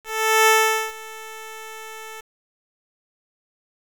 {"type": "tone with ADSR envelope", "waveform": "10% pulse", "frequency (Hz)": 440, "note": "A4", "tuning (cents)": 0, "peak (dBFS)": -4, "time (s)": [0.04, 2.21], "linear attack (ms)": 430, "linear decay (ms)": 450, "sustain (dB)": -22, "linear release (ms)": 8, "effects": ["7-bit"]}